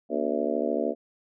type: harmonic tone with a mistuned harmonic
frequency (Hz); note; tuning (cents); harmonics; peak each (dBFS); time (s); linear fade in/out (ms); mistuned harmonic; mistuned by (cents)
73.42; D2; 0; 3 / 4 / 5 / 6 / 7 / 8 / 9; -32 / -32 / -32 / -32 / -32 / -32 / -32; 0.09-0.95; 50; 3; +130
effects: none